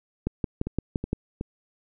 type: two click trains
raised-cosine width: 3 ms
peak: -17 / -12 dBFS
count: 3 / 6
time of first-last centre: 0.67-1.411 / 0.27-1.131 s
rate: 2.7 / 5.81 Hz
effects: none